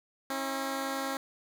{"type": "tone pair together", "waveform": "10% pulse", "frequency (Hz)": [270.6, 321.5], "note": ["C#4", "E4"], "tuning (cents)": [-42, -43], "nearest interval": "minor third", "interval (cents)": 299, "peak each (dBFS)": [-24, -32], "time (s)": [0.3, 1.17], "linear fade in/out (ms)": 2, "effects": []}